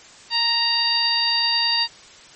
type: harmonic tone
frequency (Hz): 932.3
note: A#5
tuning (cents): 0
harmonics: 1 / 2 / 3 / 4 / 5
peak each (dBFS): -27 / -28 / -26 / -27 / -19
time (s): 0.3-1.88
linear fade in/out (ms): 50
effects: white hiss -45 dBFS RMS until 2.35 s + MP3 32 kbps